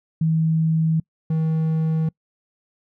sine / triangle tone pair in turn, 160.6 / 159.49 Hz, E3 / D#3, -45 / +43 cents, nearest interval unison, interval 12 cents, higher first, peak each -16 dBFS, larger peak neither, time 0.21-1 / 1.3-2.09 s, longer neither, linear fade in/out 5 ms, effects noise-tail reverb RT60 0.1 s tail -26 dB re dry

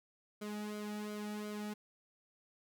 sawtooth tone with flanger, 209.7 Hz, G#3, 17 cents sharp, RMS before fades -42 dBFS, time 0.41-1.74 s, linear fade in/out 10 ms, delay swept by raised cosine 1.1 to 1.93 ms, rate 2.8 Hz, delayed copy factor -0.75, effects none

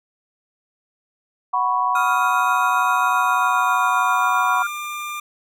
sine chord, F# suspended fourth, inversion none, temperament just, 740 / 986.7 / 1110 Hz, F#5 / B5 / C#6, 0 / -2 / +2 cents, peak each -24 / -20 / -21 dBFS, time 1.53-4.63 s, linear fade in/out 10 ms
25% pulse tone with pitch glide, 1251 to 1195.9 Hz, D#6 to D6, +9 to +31 cents, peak -23 dBFS, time 1.95-5.2 s, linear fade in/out 5 ms, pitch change -78 cents, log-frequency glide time 3.04-4.64 s
sine tone with tremolo, 1396.9 Hz, F6, in tune, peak -20 dBFS, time 1.95-4.67 s, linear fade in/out 5 ms, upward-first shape sine, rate 7.5 Hz, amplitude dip 40%
effects none

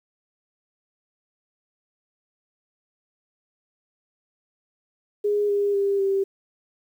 sine tone with pitch steps, 413.1 / 405.5 / 398.1 / 390.8 Hz, G#4 / G#4 / G4 / G4, -9 / -41 / +27 / -5 cents, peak -19 dBFS, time 5.24-6.24 s, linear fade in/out 10 ms, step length 250 ms, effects 9-bit

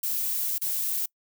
violet noise with dropouts, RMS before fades -28 dBFS, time 0.03-1.06 s, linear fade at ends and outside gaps 5 ms, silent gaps 0.582-0.615 s, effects noise-tail reverb RT60 0.1 s tail -25 dB re dry

